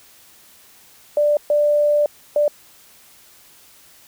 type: tone bursts at uneven times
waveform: sine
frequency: 590 Hz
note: D5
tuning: 8 cents sharp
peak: -13 dBFS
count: 3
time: 1.17-1.37 / 1.5-2.06 / 2.36-2.48 s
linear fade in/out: 2 ms
effects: white hiss -49 dBFS RMS until 4.07 s